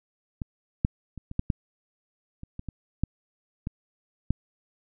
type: clicks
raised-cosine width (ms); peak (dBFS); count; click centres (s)
5; -19 / -9 / -26 / -24 / -12 / -11 / -27 / -23 / -22 / -11 / -18 / -10; 12; 0.418 / 0.849 / 1.177 / 1.314 / 1.394 / 1.502 / 2.434 / 2.594 / 2.687 / 3.036 / 3.671 / 4.306
effects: none